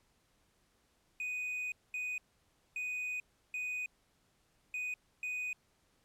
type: tone bursts at uneven times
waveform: triangle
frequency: 2489 Hz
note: D#7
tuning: in tune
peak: -34 dBFS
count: 6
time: 1.2-1.72 / 1.94-2.18 / 2.76-3.2 / 3.54-3.86 / 4.74-4.94 / 5.23-5.53 s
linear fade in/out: 2 ms
effects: pink hiss -73 dBFS RMS until 6.04 s + low-pass 12000 Hz 12 dB/octave